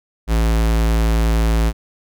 square tone, 55.6 Hz, A1, 19 cents sharp, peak -14 dBFS, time 0.27-1.73 s, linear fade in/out 50 ms, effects none

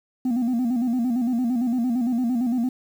sine tone with vibrato, 243.1 Hz, B3, 27 cents flat, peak -17 dBFS, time 0.25-2.69 s, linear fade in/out 5 ms, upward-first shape square, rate 8.8 Hz, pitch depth 82 cents each way, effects tanh soft clip ceiling -19 dBFS + 8-bit

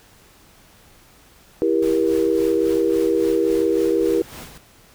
sine chord, E diminished, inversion none, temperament just, 329.6 / 395.6 / 474.7 Hz, E4 / G4 / Bb4, 0 / +16 / +31 cents, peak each -20 dBFS, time 1.62-4.22 s, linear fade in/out 0 ms
pink noise with tremolo, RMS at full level -36 dBFS, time 1.82-4.58 s, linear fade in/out 5 ms, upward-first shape sine, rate 3.6 Hz, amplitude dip 60%
effects pink hiss -51 dBFS RMS until 4.94 s

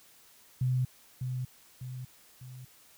sine tone with echo, 127.3 Hz, C3, 47 cents flat, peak -25 dBFS, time 0.61-0.85 s, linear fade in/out 5 ms, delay 600 ms, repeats 3, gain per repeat -6 dB, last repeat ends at 2.65 s, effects white hiss -59 dBFS RMS until 2.97 s

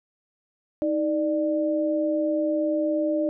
sine tone pair together, 314.6 / 593.9 Hz, D#4 / D5, +19 / +19 cents, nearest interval major seventh, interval 1100 cents, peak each -24 dBFS, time 0.82-3.29 s, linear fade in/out 0 ms, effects none

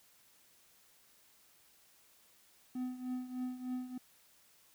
triangle tone with tremolo, 252.5 Hz, B3, 39 cents sharp, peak -32 dBFS, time 2.75-3.98 s, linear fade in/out 5 ms, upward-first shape triangle, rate 3.3 Hz, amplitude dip 80%, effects white hiss -66 dBFS RMS until 4.74 s

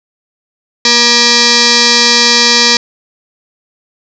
sine tone with frequency modulation, 235.3 Hz, A#3, 16 cents sharp, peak -5 dBFS, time 0.85-2.77 s, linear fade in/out 2 ms, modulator 715 Hz, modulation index 7.9, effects none

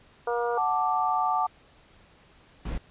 harmonic tone, 238 Hz, A#3, 36 cents sharp, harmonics 2 / 3 / 4 / 5 / 6, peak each -27 / -31 / -33 / -35 / -37 dBFS, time 0.27-0.58 s, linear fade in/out 5 ms
sine chord, D major, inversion first, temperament equal, 740 / 880 / 1174.7 Hz, F#5 / A5 / D6, 0 / 0 / 0 cents, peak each -27 dBFS, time 0.57-1.47 s, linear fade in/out 10 ms
brown noise, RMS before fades -31 dBFS, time 2.65-2.78 s, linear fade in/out 5 ms
effects pink hiss -57 dBFS RMS until 2.9 s + resampled to 8000 Hz

